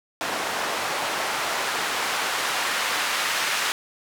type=noise with band-pass filter sweep; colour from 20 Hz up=white; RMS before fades=-26 dBFS; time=0.21-3.72 s; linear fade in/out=0 ms; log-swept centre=750 to 1600 Hz; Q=0.74; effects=none